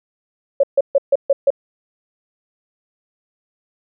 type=tone bursts; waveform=sine; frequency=554.4 Hz; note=C#5; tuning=in tune; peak=-9 dBFS; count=6; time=0.6-1.504 s; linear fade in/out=5 ms; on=34 ms; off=140 ms; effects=none